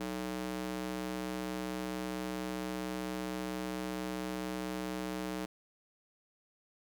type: tone with high-pass filter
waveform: square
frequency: 62.2 Hz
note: B1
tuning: 13 cents sharp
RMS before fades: -38 dBFS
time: 0-5.46 s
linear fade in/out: 10 ms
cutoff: 250 Hz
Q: 1.3
effects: none